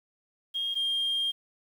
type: tone pair in turn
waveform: sine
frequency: 3241 / 3211 Hz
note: G#7 / G7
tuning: -43 / +41 cents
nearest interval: unison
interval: 16 cents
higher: first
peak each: -27 / -24 dBFS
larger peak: second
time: 0.54-0.75 / 0.75-1.32 s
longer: second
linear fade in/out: 20 ms
effects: tanh soft clip ceiling -23 dBFS + 9-bit